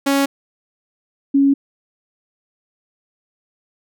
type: tone pair in turn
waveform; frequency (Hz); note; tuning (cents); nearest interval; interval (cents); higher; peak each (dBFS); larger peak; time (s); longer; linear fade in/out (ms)
sawtooth / sine; 277.2 / 277.2; C#4 / C#4; 0 / 0; unison; 0; neither; -10; neither; 0.06-0.26 / 1.34-1.54; neither; 10
effects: none